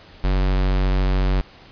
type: tone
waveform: square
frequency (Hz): 47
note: F#1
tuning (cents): +28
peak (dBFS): -17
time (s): 0.24-1.41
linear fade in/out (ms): 0
effects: pink hiss -46 dBFS RMS until 1.71 s + resampled to 11025 Hz